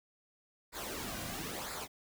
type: noise with flanger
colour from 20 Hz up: pink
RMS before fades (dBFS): -41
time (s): 0.72-1.88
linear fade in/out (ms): 50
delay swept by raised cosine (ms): 0.33 to 2.33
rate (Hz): 1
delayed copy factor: -0.65
effects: none